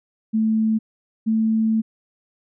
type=tone pair in turn; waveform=sine; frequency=220 / 221.3 Hz; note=A3 / A3; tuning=0 / +10 cents; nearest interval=unison; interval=10 cents; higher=second; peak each=-16 dBFS; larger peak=neither; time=0.33-0.79 / 1.26-1.82 s; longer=second; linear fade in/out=20 ms; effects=none